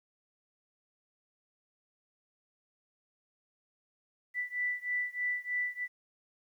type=beating tone pair; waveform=sine; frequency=1975.5 / 1978.7 Hz; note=B6 / B6; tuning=0 / +3 cents; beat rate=3.2 Hz; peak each=-34 / -35 dBFS; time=4.34-5.88 s; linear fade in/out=50 ms; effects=11-bit